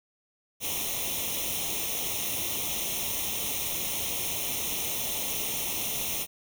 white noise with comb filter, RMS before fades -31 dBFS, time 0.6-6.27 s, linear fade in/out 50 ms, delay 0.32 ms, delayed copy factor +0.85, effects none

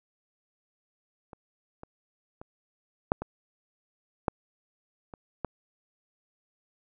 clicks, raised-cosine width 1 ms, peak -30 / -28 / -28 / -8 / -20 / -10 / -28 / -16 dBFS, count 8, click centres 1.332 / 1.834 / 2.415 / 3.119 / 3.22 / 4.282 / 5.138 / 5.447 s, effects none

